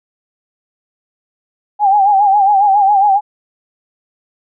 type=tone with vibrato; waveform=sine; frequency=803 Hz; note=G5; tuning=41 cents sharp; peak=-7 dBFS; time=1.79-3.21 s; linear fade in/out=50 ms; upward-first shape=sine; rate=7.3 Hz; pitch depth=80 cents each way; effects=none